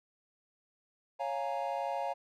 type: chord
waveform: triangle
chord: Bb minor seventh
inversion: first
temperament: equal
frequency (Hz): 554.4 / 698.5 / 830.6 / 932.3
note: Db5 / F5 / Ab5 / Bb5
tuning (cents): 0 / 0 / 0 / 0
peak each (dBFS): -36 / -35 / -36 / -38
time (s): 1.19-2.14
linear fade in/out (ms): 20
effects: none